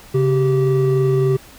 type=tone pair together; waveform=triangle; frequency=136.8 / 386.9 Hz; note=C#3 / G4; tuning=-23 / -23 cents; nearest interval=octave + tritone; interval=1800 cents; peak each=-14 dBFS; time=0.14-1.37 s; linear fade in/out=10 ms; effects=pink hiss -43 dBFS RMS until 1.58 s